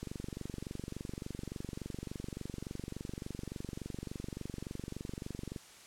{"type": "click train", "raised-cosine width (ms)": 3, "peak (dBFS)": -27, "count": 131, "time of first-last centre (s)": [0.03, 5.562], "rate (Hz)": 23.5, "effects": ["white hiss -55 dBFS RMS until 5.86 s", "low-pass 9000 Hz 12 dB/octave"]}